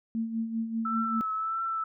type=tone with tremolo; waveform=sine; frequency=226.1 Hz; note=A3; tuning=47 cents sharp; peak=-26 dBFS; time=0.15-1.21 s; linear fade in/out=0 ms; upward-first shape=sine; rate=5.1 Hz; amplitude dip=60%
type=tone with vibrato; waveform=sine; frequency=1318.5 Hz; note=E6; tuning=in tune; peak=-28 dBFS; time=0.85-1.84 s; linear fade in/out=5 ms; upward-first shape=triangle; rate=1.6 Hz; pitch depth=37 cents each way
effects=none